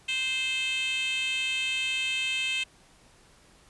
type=tone with high-pass filter; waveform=10% pulse; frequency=522 Hz; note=C5; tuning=4 cents flat; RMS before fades=-29 dBFS; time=0.08-2.64 s; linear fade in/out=10 ms; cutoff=2800 Hz; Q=6; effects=pink hiss -58 dBFS RMS until 3.69 s + resampled to 24000 Hz